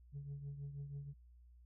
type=tone with tremolo; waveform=sine; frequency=141.4 Hz; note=C#3; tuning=35 cents sharp; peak=-39 dBFS; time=0.12-1.14 s; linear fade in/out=50 ms; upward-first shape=triangle; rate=6.2 Hz; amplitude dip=70%; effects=tanh soft clip ceiling -41 dBFS + added 60 Hz sine -59 dBFS peak until 1.65 s